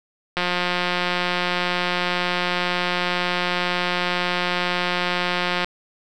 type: click train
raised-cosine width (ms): 0.3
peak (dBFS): -6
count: 940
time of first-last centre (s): 0.37-5.645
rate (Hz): 178
effects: none